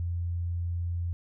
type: tone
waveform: sine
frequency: 86.3 Hz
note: F2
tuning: 20 cents flat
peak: -28 dBFS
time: 0-1.13 s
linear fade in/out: 0 ms
effects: none